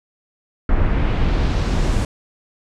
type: noise with low-pass filter sweep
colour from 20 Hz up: brown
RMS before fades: -17 dBFS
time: 0.69-2.05 s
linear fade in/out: 2 ms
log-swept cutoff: 1700 to 9100 Hz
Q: 1.2
effects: none